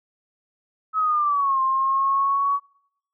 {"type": "linear two-way sweep", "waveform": "sine", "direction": "down then up", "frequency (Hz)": [1292, 1055, 1129], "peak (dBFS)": -18, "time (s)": [0.93, 2.6], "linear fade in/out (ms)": 50, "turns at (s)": 1.61, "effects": ["noise-tail reverb RT60 0.7 s tail -23 dB re dry"]}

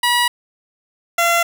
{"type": "tone pair in turn", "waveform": "15% pulse", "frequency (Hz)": [967, 683.6], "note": ["B5", "F5"], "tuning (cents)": [-37, -37], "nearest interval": "tritone", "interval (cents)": 600, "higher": "first", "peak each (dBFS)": -7, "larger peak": "neither", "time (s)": [[0.03, 0.28], [1.18, 1.43]], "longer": "neither", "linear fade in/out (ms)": 5, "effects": []}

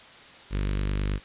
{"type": "tone with notch filter", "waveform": "sawtooth", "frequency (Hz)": 49.45, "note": "G1", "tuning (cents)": 16, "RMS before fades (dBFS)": -27, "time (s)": [0.5, 1.2], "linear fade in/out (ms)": 50, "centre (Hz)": 760, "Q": 0.89, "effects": ["white hiss -48 dBFS RMS until 1.24 s", "resampled to 8000 Hz"]}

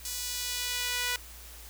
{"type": "tone with high-pass filter sweep", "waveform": "sawtooth", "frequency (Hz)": 491.3, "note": "B4", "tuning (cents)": -9, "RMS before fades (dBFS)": -33, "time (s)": [0.05, 1.16], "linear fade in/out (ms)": 2, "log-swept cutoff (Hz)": [6000, 1800], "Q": 0.9, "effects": ["added 58 Hz sine -48 dBFS peak until 1.69 s", "white hiss -49 dBFS RMS until 1.69 s"]}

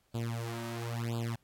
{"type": "tone with flanger", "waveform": "sawtooth", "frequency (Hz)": 116.54, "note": "A#2", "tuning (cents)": 0, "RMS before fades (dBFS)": -36, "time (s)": [0.14, 1.36], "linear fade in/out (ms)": 10, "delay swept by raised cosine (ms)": [0.25, 3.25], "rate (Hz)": 0.98, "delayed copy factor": 1, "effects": ["pink hiss -73 dBFS RMS until 1.43 s", "AAC 48 kbps"]}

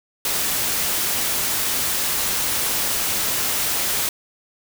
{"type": "noise", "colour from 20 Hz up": "white", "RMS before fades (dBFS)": -22, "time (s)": [0.25, 4.09], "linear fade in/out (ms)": 2, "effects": []}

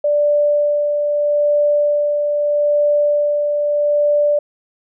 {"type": "tone with tremolo", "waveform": "sine", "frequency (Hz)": 587.3, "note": "D5", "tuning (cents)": 0, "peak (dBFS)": -11, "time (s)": [0.04, 4.39], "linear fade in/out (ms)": 5, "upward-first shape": "sine", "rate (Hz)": 0.79, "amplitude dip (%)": 35, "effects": []}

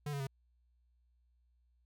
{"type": "tone with pitch steps", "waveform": "square", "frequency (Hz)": [146.83, 140.93, 135.27], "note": ["D3", "C#3", "C#3"], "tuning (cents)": [0, 29, -42], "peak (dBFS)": -37, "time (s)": [0.06, 0.27], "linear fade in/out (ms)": 5, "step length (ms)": 70, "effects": ["added 60 Hz sine -69 dBFS peak until 1.85 s"]}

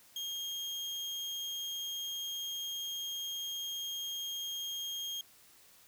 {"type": "tone", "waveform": "35% pulse", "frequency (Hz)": 3235, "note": "G#7", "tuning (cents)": -46, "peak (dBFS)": -35, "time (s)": [0.16, 5.21], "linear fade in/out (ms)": 2, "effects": ["white hiss -61 dBFS RMS until 5.87 s"]}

